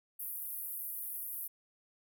white band-pass noise, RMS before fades -41 dBFS, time 0.19-1.48 s, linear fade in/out 10 ms, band 11000 to 16000 Hz, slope 48 dB/octave, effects none

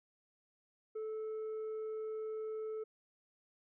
sine tone with tanh clipping, 436.3 Hz, A4, 15 cents flat, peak -39 dBFS, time 0.95-2.84 s, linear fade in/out 10 ms, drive 3 dB, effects none

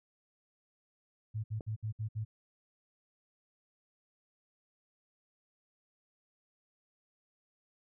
sine tone bursts, 108.8 Hz, A2, 19 cents flat, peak -33 dBFS, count 6, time 1.34-2.25 s, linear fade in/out 20 ms, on 100 ms, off 62 ms
click, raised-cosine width 2 ms, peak -30 dBFS, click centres 1.608 s
effects none

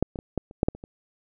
clicks, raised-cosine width 2 ms, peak -7 / -21 / -19 / -12 / -30 / -6 / -8 / -28 / -26 dBFS, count 9, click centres 0.026 / 0.158 / 0.189 / 0.377 / 0.511 / 0.631 / 0.685 / 0.75 / 0.839 s, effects none

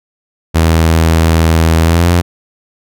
sawtooth tone with pitch glide, 81.5 to 86.85 Hz, E2 to F2, -19 to -9 cents, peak -3 dBFS, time 0.54-2.22 s, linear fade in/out 20 ms, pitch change +110 cents, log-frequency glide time 1.83-2.1 s, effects none

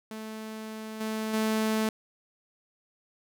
sawtooth tone with level steps, 218.6 Hz, A3, 11 cents flat, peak -33 / -26 / -21 dBFS, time 0.11-1.89 s, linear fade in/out 2 ms, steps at 1 / 1.33 s, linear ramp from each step 10 ms, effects none

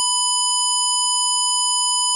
harmonic tone with a mistuned harmonic, 999 Hz, B5, 20 cents sharp, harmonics 1 / 3 / 5 / 7 / 9 / 10, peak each -24 / -24 / -24 / -24 / -24 / -24 dBFS, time 0-2.15 s, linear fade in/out 0 ms, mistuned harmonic 1, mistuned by -32 cents, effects 8-bit

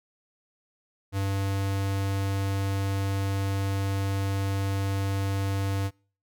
square tone, 98 Hz, G2, in tune, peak -26 dBFS, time 1.12-5.91 s, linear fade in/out 50 ms, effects noise-tail reverb RT60 0.4 s tail -25 dB re dry

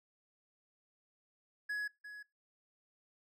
triangle tone with echo, 1681 Hz, G#6, 20 cents sharp, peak -33 dBFS, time 1.69-1.88 s, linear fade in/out 10 ms, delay 350 ms, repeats 1, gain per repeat -11 dB, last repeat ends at 2.23 s, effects noise-tail reverb RT60 0.2 s tail -22 dB re dry

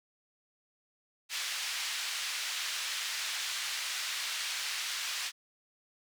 white band-pass noise, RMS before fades -36 dBFS, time 1.29-5.32 s, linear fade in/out 50 ms, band 1600 to 4900 Hz, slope 12 dB/octave, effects none

